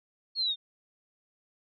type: exponential sweep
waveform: sine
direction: down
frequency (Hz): 4371 to 3586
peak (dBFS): -26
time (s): 0.35-0.56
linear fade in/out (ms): 50
effects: none